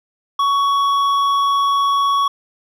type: tone with hard clipping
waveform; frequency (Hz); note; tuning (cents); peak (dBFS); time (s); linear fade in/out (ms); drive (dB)
sine; 1119; C#6; +16; -15; 0.39-2.28; 5; 7
effects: none